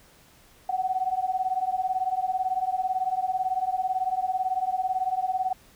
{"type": "beating tone pair", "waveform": "sine", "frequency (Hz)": [740, 758], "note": ["F#5", "F#5"], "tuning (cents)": [0, 42], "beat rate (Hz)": 18, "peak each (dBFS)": -27, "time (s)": [0.69, 5.53], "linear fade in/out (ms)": 5, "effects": ["pink hiss -56 dBFS RMS until 5.75 s"]}